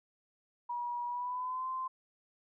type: tone with pitch glide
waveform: sine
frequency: 963 to 1038.1 Hz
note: B5 to C6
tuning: -44 to -14 cents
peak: -34 dBFS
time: 0.69-1.88 s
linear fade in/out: 10 ms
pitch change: +130 cents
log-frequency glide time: 1.06-1.68 s
effects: none